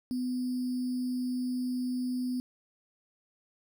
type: tone with sample-and-hold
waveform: sine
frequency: 250.9 Hz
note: B3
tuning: 28 cents sharp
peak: -29 dBFS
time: 0.11-2.4 s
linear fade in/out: 0 ms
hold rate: 4900 Hz
effects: none